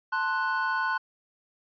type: chord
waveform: triangle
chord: F# diminished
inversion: first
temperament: equal with one note detuned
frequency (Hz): 885.1 / 1046.5 / 1480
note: A5 / C6 / F#6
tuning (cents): +10 / 0 / 0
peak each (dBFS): -30 / -28 / -26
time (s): 0.12-0.98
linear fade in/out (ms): 10
effects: resampled to 11025 Hz